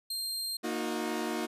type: tone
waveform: sawtooth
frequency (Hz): 4186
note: C8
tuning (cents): 0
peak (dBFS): -30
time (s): 0.1-0.57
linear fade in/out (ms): 5
type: chord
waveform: sawtooth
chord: D# minor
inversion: second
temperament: equal with one note detuned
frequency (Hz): 233.1 / 311.1 / 362.4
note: A#3 / D#4 / F#4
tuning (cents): 0 / 0 / -36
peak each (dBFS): -32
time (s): 0.63-1.47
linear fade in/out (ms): 20
effects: resampled to 32000 Hz